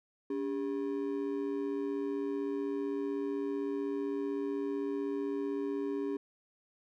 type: ring-modulated tone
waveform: triangle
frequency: 342.9 Hz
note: F4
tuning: 32 cents flat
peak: -27 dBFS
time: 0.3-6.17 s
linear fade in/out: 5 ms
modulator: 57.9 Hz
effects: none